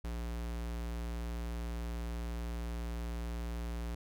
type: tone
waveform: square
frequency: 58.27 Hz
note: A#1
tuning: in tune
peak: -37 dBFS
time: 0.04-3.95 s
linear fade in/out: 5 ms
effects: none